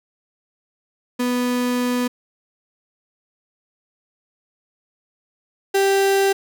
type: tone pair in turn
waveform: 35% pulse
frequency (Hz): 246.9 / 391.9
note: B3 / G4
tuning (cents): 0 / 0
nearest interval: minor sixth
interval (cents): 800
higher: second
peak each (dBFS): -17 / -13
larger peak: second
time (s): 1.19-2.08 / 5.74-6.33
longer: first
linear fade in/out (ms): 10
effects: none